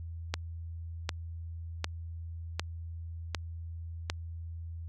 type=click train; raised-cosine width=0.2 ms; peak=-13 dBFS; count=6; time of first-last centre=0.34-4.099 s; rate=1.33 Hz; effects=added 83 Hz sine -38 dBFS peak until 4.88 s